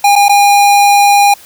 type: tone with dropouts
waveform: square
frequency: 811 Hz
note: G#5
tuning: 41 cents flat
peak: -5 dBFS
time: 0.04-1.34 s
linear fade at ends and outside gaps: 5 ms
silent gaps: 0.156-0.16 / 0.284-0.293 s
effects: white hiss -38 dBFS RMS until 1.45 s